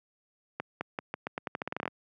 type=accelerating click train; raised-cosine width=0.5 ms; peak=-17 dBFS; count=16; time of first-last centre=0.6-1.878 s; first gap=210 ms; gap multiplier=0.85; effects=high-pass 150 Hz 12 dB/octave